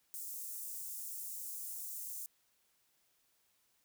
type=high-pass noise; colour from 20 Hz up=white; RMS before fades=-44 dBFS; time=0.14-2.26 s; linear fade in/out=0 ms; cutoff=7100 Hz; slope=24 dB/octave; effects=white hiss -75 dBFS RMS until 3.84 s